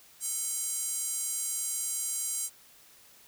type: tone with high-pass filter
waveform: square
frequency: 442.1 Hz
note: A4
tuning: 8 cents sharp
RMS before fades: -33 dBFS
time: 0.2-2.5 s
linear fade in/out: 50 ms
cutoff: 8100 Hz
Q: 2.8
effects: white hiss -57 dBFS RMS until 3.27 s